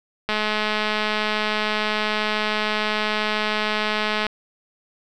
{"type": "click train", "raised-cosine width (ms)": 0.3, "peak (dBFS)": -7, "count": 848, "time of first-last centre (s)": [0.29, 4.267], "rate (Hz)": 213, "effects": []}